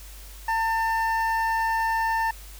triangle tone pair together, 900 / 1790.1 Hz, A5 / A6, +39 / +29 cents, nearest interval octave, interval 1190 cents, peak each -21 / -26 dBFS, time 0.48-2.31 s, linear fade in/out 5 ms, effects added 50 Hz sine -41 dBFS peak until 2.59 s + white hiss -47 dBFS RMS until 2.59 s

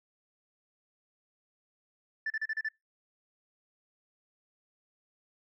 sine tone bursts, 1760 Hz, A6, in tune, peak -28 dBFS, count 6, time 2.26-2.687 s, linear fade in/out 5 ms, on 42 ms, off 35 ms, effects noise-tail reverb RT60 0.2 s tail -26 dB re dry + tanh soft clip ceiling -28 dBFS

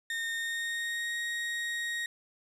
35% pulse tone with pitch glide, 1835 to 1876.8 Hz, A#6 to A#6, -28 to +11 cents, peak -30 dBFS, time 0.1-2.06 s, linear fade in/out 2 ms, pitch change +39 cents, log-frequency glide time 0.35-1.18 s, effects low-pass 10000 Hz 12 dB/octave + 12-bit

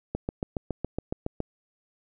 click train, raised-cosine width 2 ms, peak -15 dBFS, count 10, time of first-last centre 0.15-1.403 s, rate 7.18 Hz, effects none

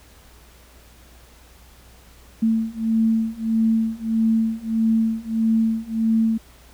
sine beating tone pair, 223 / 224.6 Hz, A3 / A3, +23 / +36 cents, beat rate 1.6 Hz, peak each -21 / -20 dBFS, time 2.42-6.38 s, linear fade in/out 10 ms, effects added 60 Hz sine -49 dBFS peak until 6.73 s + pink hiss -51 dBFS RMS until 6.73 s

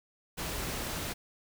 pink noise, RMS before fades -36 dBFS, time 0.37-1.14 s, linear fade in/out 20 ms, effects none

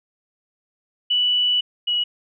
sine tone pair in turn, 2960 / 2921 Hz, F#7 / F#7, 0 / -23 cents, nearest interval unison, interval 23 cents, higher first, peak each -16 / -18 dBFS, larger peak first, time 1.1-1.61 / 1.87-2.04 s, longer first, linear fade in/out 10 ms, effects none

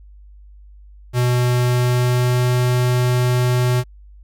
square tone with pitch glide, 123.47 to 124.33 Hz, B2 to B2, 0 to +12 cents, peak -15 dBFS, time 1.13-3.84 s, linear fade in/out 50 ms, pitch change +12 cents, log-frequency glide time 1.6-2.5 s, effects added 50 Hz sine -40 dBFS peak until 4.23 s

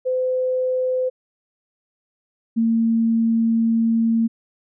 sine tone pair in turn, 511 / 227.6 Hz, C5 / A#3, -41 / -41 cents, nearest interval octave + major second, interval 1400 cents, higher first, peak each -18 / -15 dBFS, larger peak second, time 0.05-1.1 / 2.56-4.28 s, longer second, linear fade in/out 20 ms, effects none

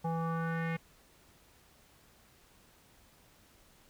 square tone with low-pass filter sweep, 164.81 Hz, E3, in tune, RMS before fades -34 dBFS, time 0.04-0.77 s, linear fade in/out 10 ms, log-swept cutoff 840 to 2200 Hz, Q 3.8, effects pink hiss -63 dBFS RMS until 3.89 s

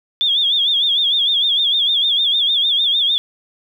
sine tone with vibrato, 3446 Hz, A7, 37 cents flat, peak -13 dBFS, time 0.21-3.18 s, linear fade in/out 0 ms, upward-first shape sine, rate 6.6 Hz, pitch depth 110 cents each way, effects 8-bit

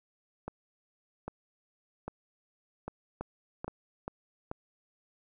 two click trains, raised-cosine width 1 ms, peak -23 / -22 dBFS, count 5 / 4, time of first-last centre 0.48-3.68 / 3.21-4.514 s, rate 1.25 / 2.3 Hz, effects none

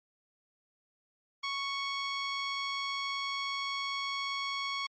15% pulse tone, 1108.7 Hz, C#6, in tune, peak -26 dBFS, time 1.43-4.87 s, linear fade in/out 10 ms, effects MP3 32 kbps

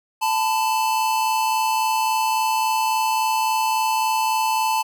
square tone pair together, 880 / 1003.6 Hz, A5 / B5, 0 / +28 cents, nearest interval major second, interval 228 cents, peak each -20 / -26 dBFS, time 0.21-4.83 s, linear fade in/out 20 ms, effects none

